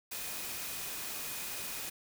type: tone in noise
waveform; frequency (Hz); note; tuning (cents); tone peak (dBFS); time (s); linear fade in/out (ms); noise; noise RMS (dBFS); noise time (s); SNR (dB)
sine; 2489; D#7; 0; -51; 0.11-1.9; 10; white; -40; 0.11-1.9; -14
effects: none